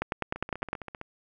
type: two click trains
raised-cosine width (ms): 0.5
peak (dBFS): -23 / -13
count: 11 / 8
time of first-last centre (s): 0.36-1.014 / 0.02-0.731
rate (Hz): 15.3 / 9.85
effects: none